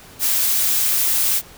blue noise, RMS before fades -18 dBFS, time 0.19-1.42 s, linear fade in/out 50 ms, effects pink hiss -43 dBFS RMS until 1.57 s

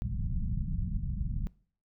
pink low-pass noise, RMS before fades -32 dBFS, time 0.02-1.47 s, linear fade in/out 0 ms, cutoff 200 Hz, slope 48 dB/octave, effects noise-tail reverb RT60 0.5 s tail -23 dB re dry

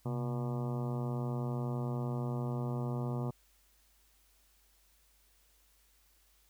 harmonic tone with a mistuned harmonic, 120.4 Hz, B2, 44 cents flat, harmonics 1 / 2 / 3 / 4 / 5 / 6 / 7 / 8 / 9 / 10, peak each -34 / -40 / -44 / -46 / -48 / -50 / -51 / -52 / -53 / -54 dBFS, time 0.05-3.31 s, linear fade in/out 10 ms, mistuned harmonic 1, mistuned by +130 cents, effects added 50 Hz sine -69 dBFS peak until 6.49 s + white hiss -69 dBFS RMS until 6.49 s

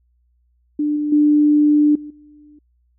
sine tone with level steps, 297.2 Hz, D4, 21 cents sharp, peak -16 / -18 / -10 / -30 / -43 dBFS, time 0.79-2.59 s, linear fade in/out 5 ms, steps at 0.96 / 1.12 / 1.95 / 2.1 s, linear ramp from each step 5 ms, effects added 60 Hz sine -58 dBFS peak until 2.98 s

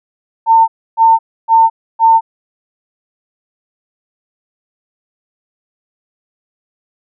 sine tone bursts, 903 Hz, A5, 45 cents sharp, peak -4 dBFS, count 4, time 0.46-2.21 s, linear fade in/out 50 ms, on 220 ms, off 290 ms, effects none

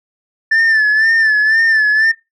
sine tone with vibrato, 1760 Hz, A6, in tune, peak -6 dBFS, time 0.51-2.12 s, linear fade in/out 10 ms, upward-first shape sine, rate 2 Hz, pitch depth 60 cents each way, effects noise-tail reverb RT60 0.2 s tail -20 dB re dry + tanh soft clip ceiling -8 dBFS

